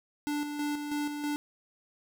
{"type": "tone with tremolo", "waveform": "square", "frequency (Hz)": 293.7, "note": "D4", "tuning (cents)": 0, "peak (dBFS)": -30, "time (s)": [0.27, 1.36], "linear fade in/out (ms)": 0, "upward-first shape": "square", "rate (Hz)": 3.1, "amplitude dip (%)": 45, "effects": []}